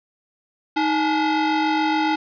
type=ring-modulated tone; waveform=40% pulse; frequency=579 Hz; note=D5; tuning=25 cents flat; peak=-14 dBFS; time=0.76-2.16 s; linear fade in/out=10 ms; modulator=266 Hz; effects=resampled to 11025 Hz + 7-bit